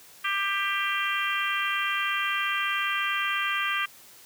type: harmonic tone with a mistuned harmonic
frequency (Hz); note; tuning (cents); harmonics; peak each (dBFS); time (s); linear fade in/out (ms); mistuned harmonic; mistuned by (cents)
395.9; G4; +17; 3 / 4 / 5 / 6 / 7 / 8; -30 / -31 / -32 / -33 / -33 / -34; 0.24-3.86; 10; 7; -17
effects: white hiss -51 dBFS RMS until 4.25 s + high-pass 80 Hz 12 dB/octave